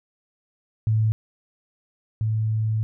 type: tone pair in turn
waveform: sine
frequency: 109.6 / 109.6 Hz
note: A2 / A2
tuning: -6 / -6 cents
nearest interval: unison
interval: 0 cents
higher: neither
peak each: -17 / -20 dBFS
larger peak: first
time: 0.87-1.12 / 2.21-2.83 s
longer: second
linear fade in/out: 0 ms
effects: none